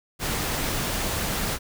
pink noise, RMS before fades -27 dBFS, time 0.19-1.59 s, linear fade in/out 50 ms, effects none

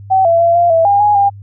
sine tone with pitch steps, 763 / 672 / 679 / 692 / 658 / 806 / 831 / 801 Hz, G5 / E5 / F5 / F5 / E5 / G5 / G#5 / G5, -47 / +33 / -49 / -16 / -3 / +48 / +1 / +37 cents, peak -7 dBFS, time 0.1-1.3 s, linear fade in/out 20 ms, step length 150 ms, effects added 100 Hz sine -30 dBFS peak until 1.42 s

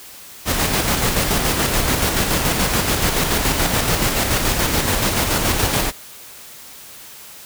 pink noise with tremolo, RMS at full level -17 dBFS, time 0.45-5.92 s, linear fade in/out 50 ms, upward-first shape square, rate 7 Hz, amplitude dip 35%, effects white hiss -39 dBFS RMS until 7.45 s

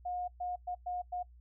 sine tone bursts at uneven times, 718 Hz, F5, 48 cents sharp, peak -34 dBFS, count 5, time 0.05-0.28 / 0.4-0.56 / 0.67-0.75 / 0.86-1.02 / 1.12-1.23 s, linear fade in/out 10 ms, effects noise-tail reverb RT60 0.1 s tail -23 dB re dry + added 60 Hz sine -54 dBFS peak until 1.4 s

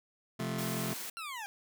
sawtooth chord, F major, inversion second, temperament just, 130.96 / 174.61 / 218.3 Hz, C3 / F3 / A3, +2 / 0 / -13 cents, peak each -34 dBFS, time 0.39-0.94 s, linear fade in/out 10 ms
white high-pass noise, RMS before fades -41 dBFS, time 0.58-1.1 s, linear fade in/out 5 ms, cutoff 190 Hz, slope 24 dB/octave
20% pulse linear sweep, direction down, 1389 to 784 Hz, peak -34 dBFS, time 1.17-1.46 s, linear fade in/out 0 ms
effects none

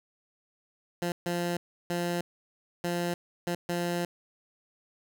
15% pulse tone bursts at uneven times, 173.9 Hz, F3, 7 cents flat, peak -22 dBFS, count 6, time 1.02-1.12 / 1.26-1.57 / 1.9-2.21 / 2.84-3.14 / 3.47-3.55 / 3.69-4.05 s, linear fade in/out 2 ms, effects none

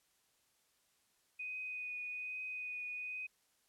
sine tone with vibrato, 2489 Hz, D#7, in tune, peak -40 dBFS, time 1.39-3.27 s, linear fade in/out 10 ms, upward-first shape triangle, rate 1.2 Hz, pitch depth 16 cents each way, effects white hiss -75 dBFS RMS until 3.68 s + low-pass 12000 Hz 12 dB/octave

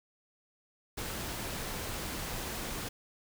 pink noise, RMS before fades -38 dBFS, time 0.97-2.89 s, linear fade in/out 10 ms, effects none

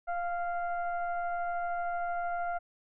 sine tone with frequency modulation, 698.5 Hz, F5, in tune, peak -30 dBFS, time 0.07-2.59 s, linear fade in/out 20 ms, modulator 692 Hz, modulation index 0.79, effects none

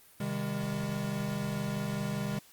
square tone cluster, 131.5 / 156.3 / 202.1 Hz, C3 / D#3 / G#3, +9 / +8 / -47 cents, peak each -38 / -38 / -35 dBFS, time 0.2-2.39 s, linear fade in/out 5 ms, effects white hiss -58 dBFS RMS until 2.52 s + Opus 32 kbps

